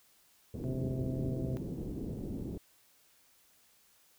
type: low-pass noise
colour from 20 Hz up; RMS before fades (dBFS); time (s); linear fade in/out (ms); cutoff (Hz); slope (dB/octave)
white; -39; 0.54-2.58; 2; 350; 24
type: harmonic tone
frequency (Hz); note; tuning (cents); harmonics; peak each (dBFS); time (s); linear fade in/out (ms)
130; C3; -11; 1 / 2 / 3 / 4 / 5; -35 / -41 / -45 / -47 / -49; 0.64-1.57; 0
effects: white hiss -66 dBFS RMS until 4.18 s

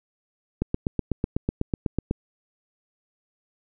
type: click train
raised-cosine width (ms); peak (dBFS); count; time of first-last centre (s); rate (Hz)
3; -10; 13; 0.62-2.111; 8.05
effects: none

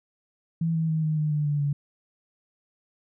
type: tone with pitch steps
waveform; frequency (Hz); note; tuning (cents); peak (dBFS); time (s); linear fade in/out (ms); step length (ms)
sine; 164.7 / 161.5 / 158.36 / 155.28 / 152.26 / 149.3 / 146.39 / 143.55; E3 / E3 / D#3 / D#3 / D#3 / D3 / D3 / D3; -1 / -35 / +31 / -3 / -37 / +29 / -5 / -39; -22; 0.61-1.73; 5; 140
effects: none

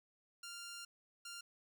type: tone bursts at uneven times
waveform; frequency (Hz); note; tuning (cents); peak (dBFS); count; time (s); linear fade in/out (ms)
10% pulse; 1394; F6; -4; -39; 2; 0.43-0.85 / 1.25-1.41; 5
effects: none

